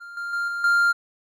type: tone with level steps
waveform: triangle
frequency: 1396.9 Hz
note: F6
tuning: in tune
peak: -35 / -26 / -21 / -24 / -14 dBFS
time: 0-0.93 s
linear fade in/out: 20 ms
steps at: 0.17 / 0.33 / 0.48 / 0.64 s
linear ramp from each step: 2 ms
effects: none